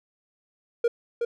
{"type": "tone with echo", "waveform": "triangle", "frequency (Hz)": 471.2, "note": "A#4", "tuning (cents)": 19, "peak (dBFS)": -16, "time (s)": [0.84, 0.88], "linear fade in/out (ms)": 5, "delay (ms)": 370, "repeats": 1, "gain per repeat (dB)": -5, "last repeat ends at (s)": 1.25, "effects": []}